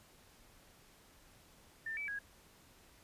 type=tone with pitch steps; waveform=sine; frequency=1791 / 2304 / 1651 Hz; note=A6 / D7 / G#6; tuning=+30 / -34 / -11 cents; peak=-38 dBFS; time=1.86-2.19 s; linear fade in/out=5 ms; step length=110 ms; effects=pink hiss -63 dBFS RMS until 3.03 s + resampled to 32000 Hz